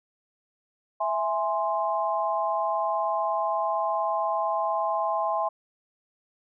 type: chord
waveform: sine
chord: E augmented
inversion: none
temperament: equal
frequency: 659.3 / 830.6 / 1046.5 Hz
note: E5 / G#5 / B#5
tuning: 0 / 0 / 0 cents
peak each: -28 dBFS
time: 1-5.49 s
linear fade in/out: 10 ms
effects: none